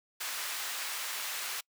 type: high-pass noise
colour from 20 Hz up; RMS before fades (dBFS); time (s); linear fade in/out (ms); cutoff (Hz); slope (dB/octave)
pink; -37; 0.2-1.61; 10; 1300; 12
effects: noise-tail reverb RT60 0.1 s tail -26 dB re dry